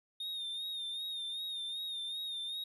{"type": "tone with vibrato", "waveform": "triangle", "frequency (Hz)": 3672, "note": "A#7", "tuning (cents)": -27, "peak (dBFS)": -36, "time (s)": [0.2, 2.64], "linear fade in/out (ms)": 5, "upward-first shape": "sine", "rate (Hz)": 2.6, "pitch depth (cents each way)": 54, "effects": []}